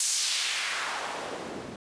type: noise with band-pass filter sweep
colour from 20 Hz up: white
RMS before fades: -31 dBFS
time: 0-1.76 s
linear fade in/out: 2 ms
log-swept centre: 7700 to 200 Hz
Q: 1.2
effects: resampled to 22050 Hz